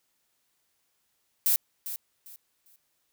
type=noise with echo; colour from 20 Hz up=violet; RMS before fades=-23 dBFS; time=1.46-1.56 s; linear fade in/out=0 ms; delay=400 ms; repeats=3; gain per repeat=-12 dB; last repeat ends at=2.76 s; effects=white hiss -74 dBFS RMS until 3.12 s